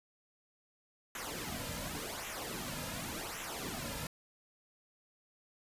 pink noise with flanger, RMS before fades -41 dBFS, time 1.15-4.07 s, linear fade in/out 2 ms, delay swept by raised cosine 0.21 to 2.71 ms, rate 0.89 Hz, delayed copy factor -0.7, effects resampled to 32000 Hz

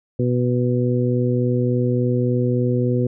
harmonic tone, 123.47 Hz, B2, in tune, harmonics 1 / 2 / 3 / 4, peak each -19 / -22 / -24 / -25 dBFS, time 0.19-3.07 s, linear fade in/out 5 ms, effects none

